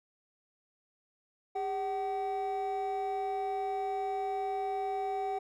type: tone pair together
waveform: triangle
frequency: 402.4 / 760 Hz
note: G4 / F#5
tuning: +45 / +46 cents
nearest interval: major seventh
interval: 1101 cents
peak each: -33 / -30 dBFS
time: 1.55-5.39 s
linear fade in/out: 10 ms
effects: tanh soft clip ceiling -25 dBFS